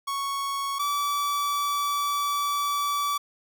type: tone pair in turn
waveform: 45% pulse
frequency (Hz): 1108.7 / 1152.7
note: C#6 / D6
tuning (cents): 0 / -33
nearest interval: minor second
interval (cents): 67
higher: second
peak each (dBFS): -27 / -24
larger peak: second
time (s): 0.07-0.79 / 0.79-3.18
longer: second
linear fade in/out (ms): 10
effects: none